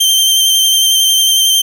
sawtooth tone with vibrato, 3136 Hz, G7, in tune, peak -5 dBFS, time 0-1.62 s, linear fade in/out 10 ms, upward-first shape square, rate 11 Hz, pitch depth 16 cents each way, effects none

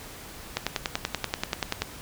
click train, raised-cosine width 0.2 ms, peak -8 dBFS, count 14, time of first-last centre 0.57-1.82 s, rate 10.4 Hz, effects pink hiss -43 dBFS RMS until 2.01 s

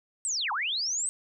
sine linear two-way sweep, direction down then up, 8372 to 784 to 8372 Hz, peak -27 dBFS, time 0.25-1.09 s, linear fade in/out 0 ms, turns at 0.52 s, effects none

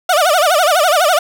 30% pulse tone with vibrato, 659.3 Hz, E5, in tune, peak -7 dBFS, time 0.09-1.19 s, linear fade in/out 5 ms, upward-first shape sine, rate 12 Hz, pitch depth 220 cents each way, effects none

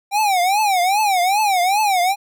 square tone with vibrato, 780 Hz, G5, 9 cents flat, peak -15 dBFS, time 0.11-2.16 s, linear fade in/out 50 ms, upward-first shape triangle, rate 2.5 Hz, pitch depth 210 cents each way, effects none

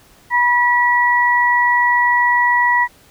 sine tone pair together, 972.8 / 1940 Hz, B5 / B6, -26 / -31 cents, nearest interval octave, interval 1195 cents, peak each -14 dBFS, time 0.3-2.88 s, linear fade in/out 50 ms, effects pink hiss -49 dBFS RMS until 3.1 s

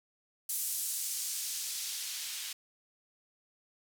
blue noise with band-pass filter sweep, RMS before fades -37 dBFS, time 0.49-2.53 s, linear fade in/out 5 ms, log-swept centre 9700 to 3100 Hz, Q 0.86, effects none

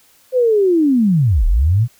sine linear two-way sweep, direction down then up, 523.3 to 34.65 to 124.7 Hz, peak -10 dBFS, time 0.32-1.88 s, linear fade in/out 50 ms, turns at 1.46 s, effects white hiss -52 dBFS RMS until 1.99 s

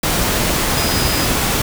sine tone in noise, 4978 Hz, D#8, in tune, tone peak -24 dBFS, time 0.77-1.26 s, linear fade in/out 5 ms, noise pink, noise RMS -17 dBFS, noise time 0.03-1.62 s, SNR -10 dB, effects none

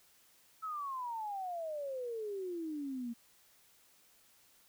sine exponential sweep, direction down, 1318.5 to 229.2 Hz, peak -37 dBFS, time 0.62-3.14 s, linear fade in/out 20 ms, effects white hiss -66 dBFS RMS until 4.68 s

